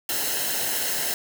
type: noise with comb filter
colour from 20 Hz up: white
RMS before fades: -26 dBFS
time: 0.09-1.14 s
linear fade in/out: 2 ms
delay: 0.85 ms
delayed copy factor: -0.6
effects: none